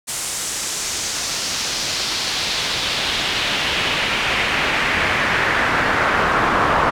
brown noise with band-pass filter sweep, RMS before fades -20 dBFS, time 0.07-6.91 s, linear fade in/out 20 ms, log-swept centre 8500 to 1200 Hz, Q 1.7, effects none

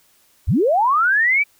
sine linear sweep, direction up, 41.2 to 2349 Hz, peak -13 dBFS, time 0.47-1.44 s, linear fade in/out 20 ms, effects white hiss -57 dBFS RMS until 1.59 s

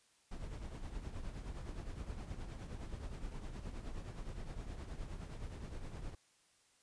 brown noise with tremolo, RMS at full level -42 dBFS, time 0.31-6.15 s, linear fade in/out 5 ms, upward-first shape triangle, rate 9.6 Hz, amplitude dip 65%, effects white hiss -71 dBFS RMS until 6.82 s + resampled to 22050 Hz

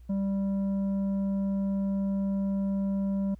sine tone with tanh clipping, 196 Hz, G3, in tune, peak -27 dBFS, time 0.09-3.35 s, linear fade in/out 10 ms, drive 7 dB, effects added 60 Hz sine -47 dBFS peak until 3.39 s + pink hiss -71 dBFS RMS until 3.39 s

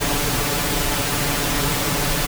pink noise with comb filter, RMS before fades -21 dBFS, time 0-2.27 s, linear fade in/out 20 ms, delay 6.9 ms, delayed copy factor +0.9, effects none

